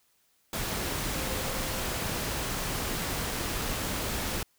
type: tone in noise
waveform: sine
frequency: 523.3 Hz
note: C5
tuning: in tune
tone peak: -42 dBFS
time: 1.15-1.87 s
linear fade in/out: 2 ms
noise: pink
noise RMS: -32 dBFS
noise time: 0.53-4.43 s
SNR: -13 dB
effects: white hiss -69 dBFS RMS until 4.58 s